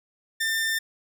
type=tone; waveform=sawtooth; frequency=1795 Hz; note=A6; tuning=34 cents sharp; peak=-20 dBFS; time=0.4-0.79 s; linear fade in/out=10 ms; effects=none